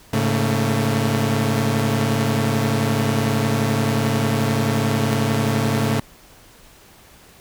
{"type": "tone cluster", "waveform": "sawtooth", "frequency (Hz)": [106.5, 138.9, 224.3], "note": ["G#2", "C#3", "A3"], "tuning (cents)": [44, 4, 34], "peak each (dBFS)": -18, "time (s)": [0.13, 6], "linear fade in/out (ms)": 5, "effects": ["pink hiss -48 dBFS RMS until 7.4 s"]}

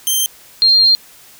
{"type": "tone pair in turn", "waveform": ["10% pulse", "sine"], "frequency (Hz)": [3145, 4198], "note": ["G7", "C8"], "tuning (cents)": [5, 5], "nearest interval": "perfect fourth", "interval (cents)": 500, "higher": "second", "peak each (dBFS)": [-5, -7], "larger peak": "first", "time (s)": [[0.07, 0.26], [0.62, 0.95]], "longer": "second", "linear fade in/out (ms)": 0, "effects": ["white hiss -43 dBFS RMS until 1.39 s"]}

